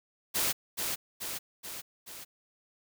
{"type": "noise with echo", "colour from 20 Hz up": "white", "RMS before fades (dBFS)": -29, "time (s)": [0.34, 0.53], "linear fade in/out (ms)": 20, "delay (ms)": 430, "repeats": 4, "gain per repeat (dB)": -4, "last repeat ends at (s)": 2.25, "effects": []}